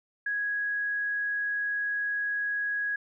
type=tone; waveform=sine; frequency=1661.2 Hz; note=G#6; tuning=in tune; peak=-27 dBFS; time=0.26-2.96 s; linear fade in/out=5 ms; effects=none